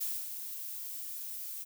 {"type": "noise with ADSR envelope", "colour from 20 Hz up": "violet", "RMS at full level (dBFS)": -34, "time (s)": [0, 1.65], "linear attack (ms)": 17, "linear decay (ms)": 250, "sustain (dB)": -7, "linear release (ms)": 28, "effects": []}